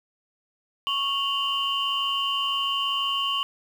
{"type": "tone cluster", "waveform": "sine", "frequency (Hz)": [1106, 2827, 3046], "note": ["C#6", "F7", "F#7"], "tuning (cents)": [-4, 20, 50], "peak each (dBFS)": -27, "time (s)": [0.87, 3.43], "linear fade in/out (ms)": 0, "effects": ["tanh soft clip ceiling -15 dBFS", "8-bit"]}